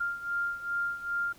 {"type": "beating tone pair", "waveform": "sine", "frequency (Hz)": [1396.9, 1399.4], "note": ["F6", "F6"], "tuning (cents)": [0, 3], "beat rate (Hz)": 2.5, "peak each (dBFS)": [-31, -35], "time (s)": [0, 1.33], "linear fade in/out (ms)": 10, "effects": ["pink hiss -57 dBFS RMS until 1.38 s"]}